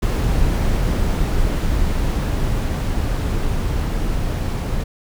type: noise with level ramp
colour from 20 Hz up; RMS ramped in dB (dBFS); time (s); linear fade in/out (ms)
brown; -17 to -21; 0.02-4.84; 10
effects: none